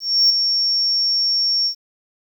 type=tone with ADSR envelope; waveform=sine; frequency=5490 Hz; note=F8; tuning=31 cents flat; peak=-8 dBFS; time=0-1.75 s; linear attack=300 ms; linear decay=5 ms; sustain=-7 dB; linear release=90 ms; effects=tanh soft clip ceiling -7 dBFS + 8-bit